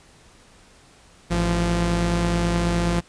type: tone pair together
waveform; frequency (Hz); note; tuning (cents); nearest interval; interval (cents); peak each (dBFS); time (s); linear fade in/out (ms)
sawtooth; 54.33 / 172.5; A1 / F3; -21 / -21; octave + minor sixth; 2000; -20 / -17; 1.3-3.01; 20
effects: pink hiss -52 dBFS RMS until 3.08 s + resampled to 22050 Hz